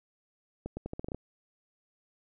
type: accelerating click train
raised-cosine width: 2 ms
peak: -23 dBFS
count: 9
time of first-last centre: 0.66-1.146 s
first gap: 110 ms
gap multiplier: 0.82
effects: none